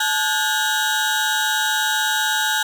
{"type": "tone cluster", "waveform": "35% pulse", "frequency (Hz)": [864, 1452, 1608, 3813], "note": ["A5", "F#6", "G6", "A#7"], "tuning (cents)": [-32, -33, 44, 38], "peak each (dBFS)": -22, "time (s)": [0, 2.63], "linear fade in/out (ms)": 5, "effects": []}